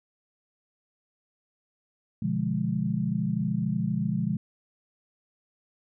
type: chord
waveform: sine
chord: B diminished seventh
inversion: none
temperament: equal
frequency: 123.47 / 146.83 / 174.61 / 207.7 Hz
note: B2 / D3 / F3 / Ab3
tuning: 0 / 0 / 0 / 0 cents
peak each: -32 / -32 / -29 / -29 dBFS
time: 2.22-4.37 s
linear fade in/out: 5 ms
effects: none